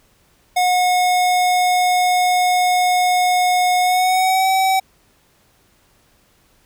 square tone with pitch glide, 726 to 763 Hz, F#5 to G5, -33 to -47 cents, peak -14 dBFS, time 0.56-4.8 s, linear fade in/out 10 ms, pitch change +86 cents, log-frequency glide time 3.82-4.48 s, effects pink hiss -57 dBFS RMS until 6.65 s

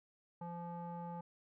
square tone with low-pass filter, 172.1 Hz, F3, 25 cents flat, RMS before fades -45 dBFS, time 0.41-1.21 s, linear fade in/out 5 ms, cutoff 920 Hz, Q 4.7, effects none

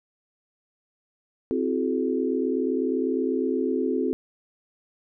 sine chord, F# half-diminished seventh, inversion second, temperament equal with one note detuned, 261.6 / 329.6 / 370 / 429.5 Hz, C4 / E4 / F#4 / A4, 0 / 0 / 0 / -42 cents, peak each -26 / -30 / -28 / -28 dBFS, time 1.51-4.13 s, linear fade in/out 0 ms, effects none

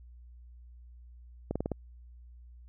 slowing click train, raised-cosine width 2 ms, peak -18 dBFS, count 5, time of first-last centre 1.51-1.717 s, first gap 46 ms, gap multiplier 1.08, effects added 60 Hz sine -49 dBFS peak until 2.68 s

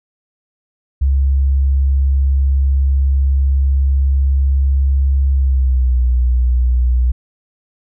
sine tone with pitch glide, 68 to 61.64 Hz, C#2 to B1, -33 to -3 cents, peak -10 dBFS, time 1.01-7.12 s, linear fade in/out 10 ms, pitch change -170 cents, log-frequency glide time 5.31-6.01 s, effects none

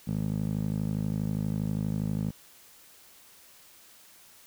15% pulse tone with band-pass filter, 52.4 Hz, G#1, 16 cents sharp, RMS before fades -30 dBFS, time 0.07-2.31 s, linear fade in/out 10 ms, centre 190 Hz, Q 1.8, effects white hiss -55 dBFS RMS until 4.46 s

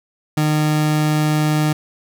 30% pulse tone, 152.5 Hz, D#3, 34 cents flat, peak -12 dBFS, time 0.37-1.73 s, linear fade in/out 5 ms, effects none

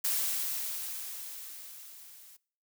blue noise with level ramp, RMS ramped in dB -29 to -54 dBFS, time 0.04-2.37 s, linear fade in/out 10 ms, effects noise-tail reverb RT60 0.5 s tail -23 dB re dry

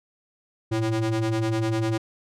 square ring-modulated tone, 110 Hz, A2, in tune, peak -20 dBFS, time 0.71-1.98 s, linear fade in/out 10 ms, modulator 225 Hz, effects low-pass 8000 Hz 12 dB/octave

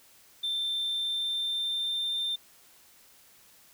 sine tone with pitch glide, 3565 to 3592 Hz, A7 to A7, +22 to +35 cents, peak -26 dBFS, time 0.43-2.36 s, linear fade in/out 10 ms, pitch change +13 cents, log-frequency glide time 0.65-2.09 s, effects tanh soft clip ceiling -26 dBFS + white hiss -58 dBFS RMS until 3.73 s

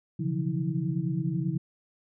sine tone cluster, 128.5 / 142.4 / 170.7 / 180.8 / 321.9 Hz, C3 / C#3 / F3 / F#3 / E4, -31 / +47 / -39 / -40 / -41 cents, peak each -37 / -30 / -30 / -36 / -36 dBFS, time 0.19-1.58 s, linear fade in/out 10 ms, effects none

